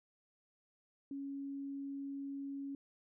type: tone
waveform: sine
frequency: 277.4 Hz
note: C#4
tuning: 1 cent sharp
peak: -40 dBFS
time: 1.11-2.75 s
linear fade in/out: 2 ms
effects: none